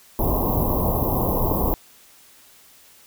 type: band-stop noise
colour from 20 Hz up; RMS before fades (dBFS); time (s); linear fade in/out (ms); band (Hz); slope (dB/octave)
pink; -21; 0.19-1.74; 0; 1100 to 12000; 96
effects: white hiss -51 dBFS RMS until 3.06 s